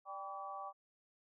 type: harmonic tone with a mistuned harmonic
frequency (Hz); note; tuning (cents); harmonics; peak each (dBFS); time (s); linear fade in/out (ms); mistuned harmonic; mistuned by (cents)
196.7; G3; +6; 3 / 4 / 5 / 6; -52 / -46 / -54 / -46; 0.05-0.73; 50; 6; -51
effects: none